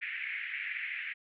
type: band-pass noise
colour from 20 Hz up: white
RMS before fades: -38 dBFS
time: 0.01-1.14 s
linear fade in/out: 20 ms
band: 1800 to 2400 Hz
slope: 48 dB/octave
effects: none